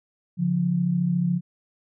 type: tone pair together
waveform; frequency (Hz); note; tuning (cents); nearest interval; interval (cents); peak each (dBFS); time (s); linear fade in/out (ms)
sine; 143.13 / 177.1; D3 / F3; -44 / +24; major third; 368; -26 / -21; 0.37-1.41; 50
effects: none